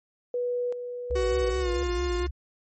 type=tone with tremolo; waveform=sine; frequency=489.5 Hz; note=B4; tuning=15 cents flat; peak=-25 dBFS; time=0.34-1.83 s; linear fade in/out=2 ms; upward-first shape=square; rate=1.3 Hz; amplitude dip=55%
type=tone with vibrato; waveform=sine; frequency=61.4 Hz; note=B1; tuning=9 cents flat; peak=-28 dBFS; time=1.1-2.31 s; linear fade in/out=10 ms; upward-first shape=sine; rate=4.5 Hz; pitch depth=200 cents each way
type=tone with pitch glide; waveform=45% pulse; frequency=373 to 353.7 Hz; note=F#4 to F4; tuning=+14 to +22 cents; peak=-27 dBFS; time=1.15-2.27 s; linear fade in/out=10 ms; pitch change=-92 cents; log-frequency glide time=1.59-1.71 s
effects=MP3 32 kbps